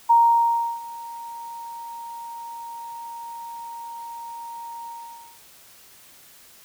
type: tone with ADSR envelope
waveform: sine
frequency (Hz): 932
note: A#5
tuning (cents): -1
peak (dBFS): -11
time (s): 0.09-5.4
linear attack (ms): 15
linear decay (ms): 690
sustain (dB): -22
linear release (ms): 520
effects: white hiss -50 dBFS RMS until 6.64 s